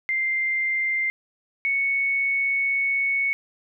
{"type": "tone pair in turn", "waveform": "sine", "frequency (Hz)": [2093, 2216], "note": ["C7", "C#7"], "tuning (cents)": [0, -1], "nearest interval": "minor second", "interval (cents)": 99, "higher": "second", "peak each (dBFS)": [-21, -20], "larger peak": "second", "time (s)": [[0.09, 1.1], [1.65, 3.33]], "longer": "second", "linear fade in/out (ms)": 0, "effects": []}